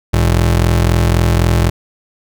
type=ring-modulated tone; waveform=35% pulse; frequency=83.9 Hz; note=E2; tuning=31 cents sharp; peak=-5 dBFS; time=0.13-1.7 s; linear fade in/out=10 ms; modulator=21.9 Hz; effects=none